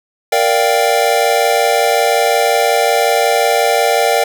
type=chord; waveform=square; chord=G minor seventh; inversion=first; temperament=equal; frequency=466.2 / 587.3 / 698.5 / 784 Hz; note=Bb4 / D5 / F5 / G5; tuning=0 / 0 / 0 / 0 cents; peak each=-17 dBFS; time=0.32-4.24 s; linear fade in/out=5 ms; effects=none